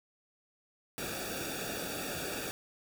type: noise with comb filter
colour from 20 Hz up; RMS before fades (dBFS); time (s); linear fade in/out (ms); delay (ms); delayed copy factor
pink; -38; 0.98-2.51; 0; 0.97; -0.95
effects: none